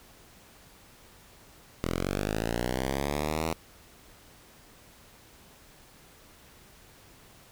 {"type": "linear sweep", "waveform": "5% pulse", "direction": "up", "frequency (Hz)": [41.2, 82.3], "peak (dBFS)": -17, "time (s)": [1.84, 3.53], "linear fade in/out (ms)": 0, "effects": ["pink hiss -55 dBFS RMS until 7.51 s"]}